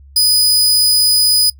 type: tone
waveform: sawtooth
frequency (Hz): 4978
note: D#8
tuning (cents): 0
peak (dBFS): -6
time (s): 0.16-1.5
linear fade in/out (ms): 5
effects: noise-tail reverb RT60 0.1 s tail -24 dB re dry + added 69 Hz sine -38 dBFS peak until 1.59 s